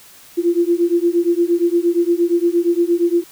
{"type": "beating tone pair", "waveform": "sine", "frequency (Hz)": [340, 348.6], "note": ["F4", "F4"], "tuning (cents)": [-46, -3], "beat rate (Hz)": 8.6, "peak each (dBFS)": -16, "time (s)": [0.37, 3.24], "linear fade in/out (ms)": 20, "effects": ["white hiss -44 dBFS RMS until 3.31 s"]}